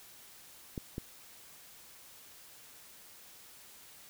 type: clicks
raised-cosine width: 3 ms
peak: -24 dBFS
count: 2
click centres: 0.778 / 0.981 s
effects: white hiss -55 dBFS RMS until 4.09 s